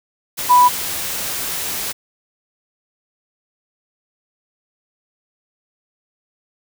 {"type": "tone in noise", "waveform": "sine", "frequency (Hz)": 987.8, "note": "B5", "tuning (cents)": 0, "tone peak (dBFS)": -7, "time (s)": [0.49, 0.69], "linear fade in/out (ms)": 20, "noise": "white", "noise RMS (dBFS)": -24, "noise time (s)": [0.37, 1.93], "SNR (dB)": 14, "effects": []}